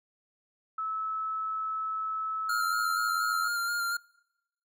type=tone; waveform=sine; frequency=1301 Hz; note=E6; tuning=23 cents flat; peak=-30 dBFS; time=0.78-3.48 s; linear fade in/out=5 ms
type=tone with vibrato; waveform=square; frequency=1400 Hz; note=F6; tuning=4 cents sharp; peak=-29 dBFS; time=2.49-3.97 s; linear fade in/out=5 ms; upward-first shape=square; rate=4.2 Hz; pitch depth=17 cents each way
effects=noise-tail reverb RT60 0.9 s tail -26 dB re dry